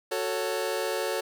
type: chord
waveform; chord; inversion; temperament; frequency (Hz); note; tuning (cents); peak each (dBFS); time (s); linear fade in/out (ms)
sawtooth; F# minor; none; just; 370 / 444 / 555; F#4 / A4 / C#5; 0 / +16 / +2; -29 / -27 / -27; 0.11-1.21; 10
effects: none